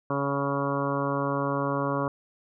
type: harmonic tone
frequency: 140 Hz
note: C#3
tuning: 18 cents sharp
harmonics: 1 / 2 / 3 / 4 / 5 / 6 / 7 / 8 / 9 / 10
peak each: -32 / -31 / -34 / -31 / -40 / -42 / -34 / -32 / -40 / -39 dBFS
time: 0.1-2.08 s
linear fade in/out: 2 ms
effects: none